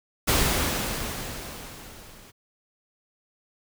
pink noise with level ramp, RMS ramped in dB -20 to -50 dBFS, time 0.27-2.32 s, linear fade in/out 20 ms, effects none

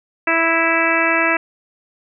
harmonic tone, 329.6 Hz, E4, in tune, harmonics 1 / 2 / 3 / 4 / 5 / 6 / 7 / 8, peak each -23 / -22 / -24 / -22 / -21 / -21 / -22 / -22 dBFS, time 0.27-1.37 s, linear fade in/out 5 ms, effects none

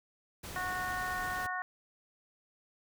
pink noise, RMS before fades -44 dBFS, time 0.43-1.47 s, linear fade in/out 10 ms
harmonic tone, 366.6 Hz, F#4, 16 cents flat, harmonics 2 / 3 / 4 / 5, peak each -39 / -39 / -39 / -39 dBFS, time 0.56-1.62 s, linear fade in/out 0 ms
effects none

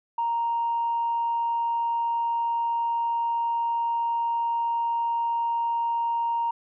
sine tone, 932.3 Hz, A#5, in tune, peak -22 dBFS, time 0.18-6.51 s, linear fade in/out 5 ms, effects tanh soft clip ceiling -18 dBFS

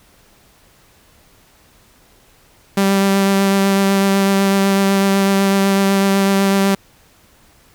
sawtooth tone with vibrato, 196 Hz, G3, in tune, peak -8 dBFS, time 2.77-6.75 s, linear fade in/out 5 ms, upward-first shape triangle, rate 8 Hz, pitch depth 15 cents each way, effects pink hiss -51 dBFS RMS until 7.74 s

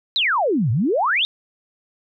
sine exponential two-way sweep, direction down then up, 4186 to 103.83 to 3821 Hz, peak -16 dBFS, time 0.16-1.25 s, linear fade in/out 0 ms, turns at 0.71 s, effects none

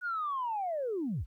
sine linear sweep, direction down, 1480 to 35.04 Hz, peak -30 dBFS, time 0.01-1.26 s, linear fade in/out 50 ms, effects tanh soft clip ceiling -26 dBFS + 12-bit

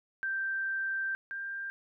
sine tone pair in turn, 1568 / 1589 Hz, G6 / G6, 0 / +23 cents, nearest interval unison, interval 23 cents, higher second, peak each -30 / -35 dBFS, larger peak first, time 0.23-1.15 / 1.31-1.7 s, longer first, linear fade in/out 0 ms, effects none

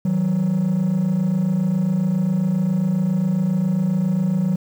triangle tone pair together, 159.43 / 186.8 Hz, D#3 / F#3, +43 / +17 cents, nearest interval minor third, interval 274 cents, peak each -19 / -15 dBFS, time 0.05-4.56 s, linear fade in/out 5 ms, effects tanh soft clip ceiling -12 dBFS + 8-bit

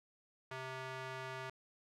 square tone with band-pass filter, 130.81 Hz, C3, in tune, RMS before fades -45 dBFS, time 0.51-1.5 s, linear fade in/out 5 ms, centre 1500 Hz, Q 0.77, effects none

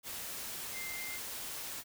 sine tone in noise, 2093 Hz, C7, in tune, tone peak -42 dBFS, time 0.72-1.2 s, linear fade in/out 50 ms, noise white, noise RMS -42 dBFS, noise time 0.03-1.84 s, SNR -3 dB, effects none

